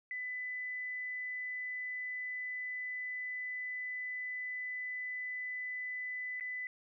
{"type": "tone with dropouts", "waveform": "sine", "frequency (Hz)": 2000, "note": "B6", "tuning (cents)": 21, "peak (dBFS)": -37, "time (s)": [0.11, 6.67], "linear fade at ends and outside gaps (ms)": 1, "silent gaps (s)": [6.399, 6.408], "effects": []}